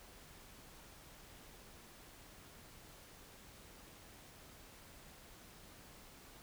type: silence
effects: pink hiss -58 dBFS RMS until 6.42 s